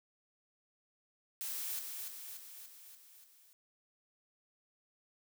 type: noise with echo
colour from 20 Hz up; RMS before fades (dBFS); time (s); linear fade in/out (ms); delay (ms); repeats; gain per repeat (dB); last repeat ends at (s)
blue; -40; 1.41-1.79; 0; 290; 6; -4; 3.53
effects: none